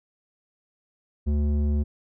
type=tone with low-pass filter; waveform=square; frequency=73.42 Hz; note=D2; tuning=in tune; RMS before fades=-23 dBFS; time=1.26-1.84 s; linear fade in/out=20 ms; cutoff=270 Hz; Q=0.99; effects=none